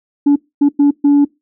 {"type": "tone bursts at uneven times", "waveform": "sine", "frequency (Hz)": 286.5, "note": "D4", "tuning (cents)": -43, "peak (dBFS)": -4, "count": 4, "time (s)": [[0.26, 0.36], [0.61, 0.69], [0.79, 0.91], [1.04, 1.25]], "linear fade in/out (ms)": 10, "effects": ["noise-tail reverb RT60 0.2 s tail -22 dB re dry", "tanh soft clip ceiling -5 dBFS"]}